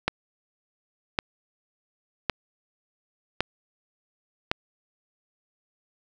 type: click train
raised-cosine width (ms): 0.3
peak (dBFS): -6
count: 5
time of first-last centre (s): 0.08-4.515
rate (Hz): 0.902
effects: none

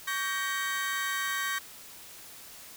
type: chord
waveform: 35% pulse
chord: G diminished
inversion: second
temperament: just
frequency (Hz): 1128.9 / 1568 / 1881.6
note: Db6 / G6 / Bb6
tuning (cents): +31 / 0 / +16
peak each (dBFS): -33 / -32 / -32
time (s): 0.07-1.59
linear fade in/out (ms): 10
effects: white hiss -48 dBFS RMS until 2.76 s

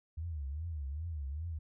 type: tone with vibrato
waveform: sine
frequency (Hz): 75.9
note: D#2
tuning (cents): -42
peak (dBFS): -36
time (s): 0.17-1.59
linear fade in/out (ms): 10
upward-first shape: triangle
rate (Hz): 2.5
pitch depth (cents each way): 240
effects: none

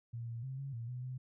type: tone with pitch steps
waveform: sine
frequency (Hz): 117.1 / 116.2 / 132.2 / 137.5 / 116.1 / 124.8 / 128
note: A#2 / A#2 / C3 / C#3 / A#2 / B2 / C3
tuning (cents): +8 / -5 / +18 / -14 / -7 / +19 / -38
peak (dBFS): -39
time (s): 0.13-1.18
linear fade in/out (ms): 10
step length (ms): 150
effects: none

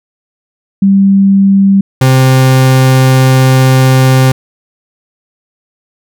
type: tone pair in turn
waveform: sine / 40% pulse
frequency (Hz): 196 / 130.81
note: G3 / C3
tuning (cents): 0 / 0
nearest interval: perfect fifth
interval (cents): 700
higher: first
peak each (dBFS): -3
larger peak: neither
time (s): 0.82-1.81 / 2.01-4.32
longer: second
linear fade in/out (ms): 5
effects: none

